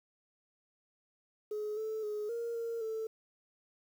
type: tone with pitch steps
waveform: sine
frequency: 423 / 437.4 / 420.9 / 466.9 / 462.1 / 442.6 Hz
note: G#4 / A4 / G#4 / A#4 / A#4 / A4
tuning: +32 / -10 / +23 / +3 / -15 / +10 cents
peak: -33 dBFS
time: 1.51-3.07 s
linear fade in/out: 5 ms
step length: 260 ms
effects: tanh soft clip ceiling -31 dBFS + 10-bit